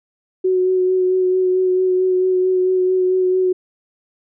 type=tone with vibrato; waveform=sine; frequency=370 Hz; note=F#4; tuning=in tune; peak=-13 dBFS; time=0.44-3.53 s; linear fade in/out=10 ms; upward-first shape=sine; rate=4.5 Hz; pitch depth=16 cents each way; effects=none